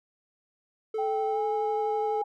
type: tone with vibrato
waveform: triangle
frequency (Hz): 435.6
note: A4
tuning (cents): -17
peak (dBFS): -26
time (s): 0.94-2.22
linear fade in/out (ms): 5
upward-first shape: triangle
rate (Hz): 12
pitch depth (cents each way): 16
type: tone with pitch glide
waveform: sine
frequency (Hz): 784 to 818.7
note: G5 to G#5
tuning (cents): 0 to -25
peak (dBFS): -28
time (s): 0.98-2.24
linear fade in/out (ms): 10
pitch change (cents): +75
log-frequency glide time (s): 1.3-1.41
effects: none